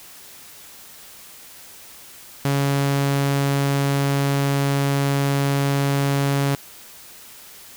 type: tone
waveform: sawtooth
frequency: 139.7 Hz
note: C#3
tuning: 14 cents sharp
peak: -14 dBFS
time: 2.45-6.55 s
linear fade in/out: 2 ms
effects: white hiss -43 dBFS RMS until 7.76 s